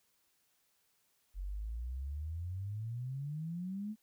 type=exponential sweep; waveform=sine; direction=up; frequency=44.53 to 220 Hz; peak=-37 dBFS; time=1.34-3.96 s; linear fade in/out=50 ms; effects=white hiss -75 dBFS RMS until 4.02 s